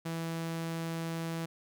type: tone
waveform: sawtooth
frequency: 164.81 Hz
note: E3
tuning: in tune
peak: -30 dBFS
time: 0.05-1.46 s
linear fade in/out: 10 ms
effects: none